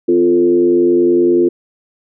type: tone with frequency modulation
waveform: sine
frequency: 349.2 Hz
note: F4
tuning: in tune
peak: -8 dBFS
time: 0.08-1.49 s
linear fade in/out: 10 ms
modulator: 90.6 Hz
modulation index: 0.74
effects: none